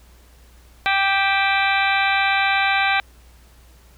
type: harmonic tone with a mistuned harmonic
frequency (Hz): 392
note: G4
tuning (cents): 0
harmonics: 2 / 3 / 4 / 5 / 6 / 7 / 8 / 9 / 10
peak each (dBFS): -21 / -27 / -22 / -27 / -22 / -30 / -32 / -31 / -29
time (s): 0.86-3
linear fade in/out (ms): 0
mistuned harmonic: 7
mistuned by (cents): -84
effects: added 60 Hz sine -47 dBFS peak until 3.97 s + pink hiss -54 dBFS RMS until 3.97 s